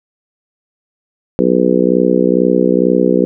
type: harmonic tone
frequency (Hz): 62.2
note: B1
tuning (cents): +13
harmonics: 3 / 4 / 5 / 6 / 7 / 8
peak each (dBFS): -16 / -16 / -16 / -16 / -16 / -16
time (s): 1.39-3.25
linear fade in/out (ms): 0
effects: none